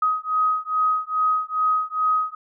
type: beating tone pair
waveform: sine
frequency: 1258 / 1260.4 Hz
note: D#6 / D#6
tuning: +19 / +22 cents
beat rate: 2.4 Hz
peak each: -22 dBFS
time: 0.02-2.35 s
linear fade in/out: 5 ms
effects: none